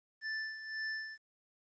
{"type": "tone with tremolo", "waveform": "square", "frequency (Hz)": 1760, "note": "A6", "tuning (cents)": 0, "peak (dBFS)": -36, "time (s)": [0.21, 1.18], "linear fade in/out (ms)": 50, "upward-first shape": "sine", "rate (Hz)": 1.9, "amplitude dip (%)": 65, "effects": ["resampled to 16000 Hz", "12-bit"]}